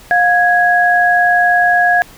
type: tone pair together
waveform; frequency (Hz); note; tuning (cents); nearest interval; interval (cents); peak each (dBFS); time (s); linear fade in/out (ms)
sine; 709.8 / 1661.2; F5 / G#6; +28 / 0; octave + minor third; 1472; -11; 0.11-2.02; 0
effects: pink hiss -40 dBFS RMS until 2.17 s